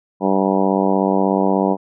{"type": "harmonic tone", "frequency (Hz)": 96.5, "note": "G2", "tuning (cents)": -27, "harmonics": [2, 3, 4, 5, 6, 7, 8, 9, 10], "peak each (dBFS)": [-19, -21, -22, -23, -24, -24, -25, -26, -26], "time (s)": [0.2, 1.77], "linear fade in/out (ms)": 50, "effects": []}